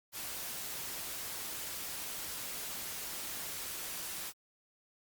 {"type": "noise", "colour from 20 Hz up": "white", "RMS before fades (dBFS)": -41, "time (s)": [0.12, 4.33], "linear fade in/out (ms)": 50, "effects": ["Opus 48 kbps"]}